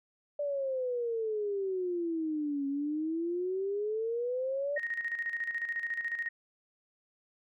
sine exponential two-way sweep, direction down then up, 587.3 to 275.3 to 587.3 Hz, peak -30 dBFS, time 0.39-4.78 s, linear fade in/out 5 ms, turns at 2.67 s
sine tone with tremolo, 1866 Hz, A#6, 1 cent sharp, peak -30 dBFS, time 4.76-6.29 s, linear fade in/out 10 ms, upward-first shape square, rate 14 Hz, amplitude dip 60%
effects none

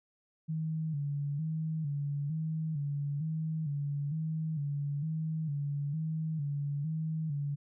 sine tone with vibrato, 150.8 Hz, D3, 46 cents sharp, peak -31 dBFS, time 0.48-7.56 s, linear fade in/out 20 ms, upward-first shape square, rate 1.1 Hz, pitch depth 87 cents each way, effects none

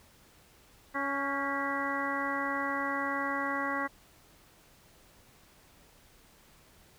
harmonic tone with a mistuned harmonic, 278.7 Hz, C#4, 9 cents sharp, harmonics 1 / 2 / 3 / 4 / 5 / 6 / 7, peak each -37 / -39 / -39 / -35 / -40 / -39 / -36 dBFS, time 0.94-3.88 s, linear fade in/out 20 ms, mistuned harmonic 6, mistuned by -43 cents, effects pink hiss -60 dBFS RMS until 6.98 s

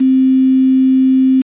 sine tone with quantisation, 262 Hz, C4, 2 cents sharp, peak -7 dBFS, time 0-1.42 s, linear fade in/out 10 ms, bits 5, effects resampled to 8000 Hz

